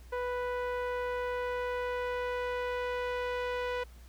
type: tone with low-pass filter sweep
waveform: sawtooth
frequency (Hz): 493.9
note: B4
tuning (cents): 0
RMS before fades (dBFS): -34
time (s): 0.12-3.84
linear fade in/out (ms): 10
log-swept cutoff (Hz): 1600 to 2700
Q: 0.98
effects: added 60 Hz sine -49 dBFS peak until 4.08 s + pink hiss -61 dBFS RMS until 4.08 s